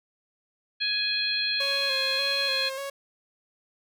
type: harmonic tone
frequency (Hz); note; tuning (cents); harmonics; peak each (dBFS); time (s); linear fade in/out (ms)
835; G#5; +9; 2 / 3 / 4 / 5; -33 / -31 / -31 / -27; 0.8-2.7; 20
type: tone with vibrato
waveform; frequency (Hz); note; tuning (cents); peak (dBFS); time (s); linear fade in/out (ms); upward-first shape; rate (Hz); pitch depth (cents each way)
sawtooth; 544; C#5; -33; -28; 1.6-2.9; 5; square; 1.7; 32
effects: none